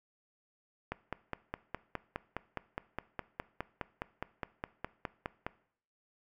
click train, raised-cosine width 0.5 ms, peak -20 dBFS, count 23, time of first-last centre 0.92-5.465 s, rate 4.84 Hz, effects noise-tail reverb RT60 0.6 s tail -19 dB re dry

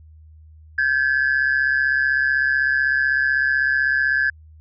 sine tone pair together, 1568 / 1703.9 Hz, G6 / G#6, 0 / +44 cents, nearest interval minor second, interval 144 cents, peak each -18 dBFS, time 0.78-4.3 s, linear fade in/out 5 ms, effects tanh soft clip ceiling -11 dBFS + added 78 Hz sine -43 dBFS peak until 4.6 s

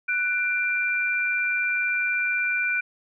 sine tone pair together, 1485 / 2369 Hz, F#6 / D7, +6 / +14 cents, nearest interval minor sixth, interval 808 cents, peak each -25 / -24 dBFS, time 0.08-2.81 s, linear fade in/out 10 ms, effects none

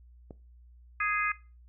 click, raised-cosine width 2 ms, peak -30 dBFS, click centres 0.308 s
harmonic tone, 415.3 Hz, G#4, in tune, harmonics 3 / 4 / 5 / 6, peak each -31 / -32 / -33 / -34 dBFS, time 1-1.32 s, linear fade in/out 5 ms
effects noise-tail reverb RT60 0.3 s tail -19 dB re dry + added 60 Hz sine -52 dBFS peak until 1.68 s

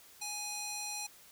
square tone with band-pass filter, 830.6 Hz, G#5, in tune, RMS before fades -40 dBFS, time 0.21-1.07 s, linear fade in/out 10 ms, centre 7000 Hz, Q 1.2, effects white hiss -58 dBFS RMS until 1.31 s

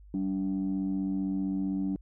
sine tone pair together, 191.9 / 287.5 Hz, G3 / D4, -37 / -37 cents, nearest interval perfect fifth, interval 700 cents, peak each -29 / -29 dBFS, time 0.14-1.96 s, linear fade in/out 2 ms, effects tanh soft clip ceiling -23 dBFS + added 50 Hz sine -49 dBFS peak until 2.01 s

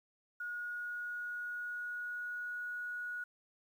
sine tone with pitch glide, 1445 to 1457.6 Hz, F#6 to F#6, -41 to -26 cents, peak -38 dBFS, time 0.4-3.24 s, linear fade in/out 5 ms, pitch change +15 cents, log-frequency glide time 0.58-2.61 s, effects 11-bit

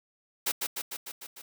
white noise with echo, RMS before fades -28 dBFS, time 0.46-0.52 s, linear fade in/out 10 ms, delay 150 ms, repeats 6, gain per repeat -3 dB, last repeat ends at 1.42 s, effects high-pass 200 Hz 12 dB/octave

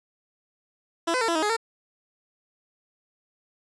15% pulse tone with pitch steps, 334.7 / 507 / 453.8 / 336.8 / 315.7 / 418.5 / 454.5 Hz, E4 / B4 / A#4 / E4 / D#4 / G#4 / A#4, +26 / +45 / -47 / +37 / +25 / +13 / -44 cents, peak -16 dBFS, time 1.07-1.567 s, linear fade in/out 10 ms, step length 71 ms, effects resampled to 22050 Hz

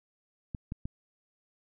clicks, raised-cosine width 5 ms, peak -23 dBFS, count 3, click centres 0.548 / 0.721 / 0.855 s, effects none

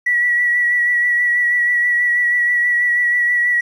triangle tone with vibrato, 1938 Hz, B6, 33 cents flat, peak -9 dBFS, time 0.06-3.61 s, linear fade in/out 10 ms, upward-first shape sine, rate 6.2 Hz, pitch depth 22 cents each way, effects tanh soft clip ceiling -11 dBFS

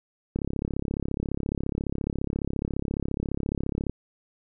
click train, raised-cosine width 3 ms, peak -15 dBFS, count 123, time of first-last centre 0.36-3.896 s, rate 34.5 Hz, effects none

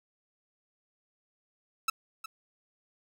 sawtooth tone with echo, 1315 Hz, E6, 5 cents flat, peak -21 dBFS, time 1.88-1.9 s, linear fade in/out 5 ms, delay 360 ms, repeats 1, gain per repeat -13 dB, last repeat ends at 2.26 s, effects none

